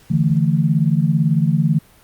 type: chord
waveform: sine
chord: D suspended second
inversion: none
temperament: equal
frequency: 146.83 / 164.81 / 220 Hz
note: D3 / E3 / A3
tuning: 0 / 0 / 0 cents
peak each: -17 / -16 / -21 dBFS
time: 0.1-1.79 s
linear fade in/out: 10 ms
effects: pink hiss -50 dBFS RMS until 2.03 s + Opus 48 kbps